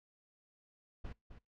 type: noise with echo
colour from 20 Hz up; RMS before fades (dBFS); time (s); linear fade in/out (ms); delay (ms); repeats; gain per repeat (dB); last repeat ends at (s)
brown; -43; 1.04-1.13; 10; 260; 1; -9; 1.39
effects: noise-tail reverb RT60 0.2 s tail -24 dB re dry + low-pass 4000 Hz 12 dB/octave